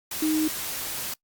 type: tone in noise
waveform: sine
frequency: 311 Hz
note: D#4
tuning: 1 cent flat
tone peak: -21 dBFS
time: 0.22-0.48 s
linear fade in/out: 5 ms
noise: white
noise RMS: -32 dBFS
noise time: 0.11-1.14 s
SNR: +8 dB
effects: noise-tail reverb RT60 0.1 s tail -24 dB re dry + Opus 48 kbps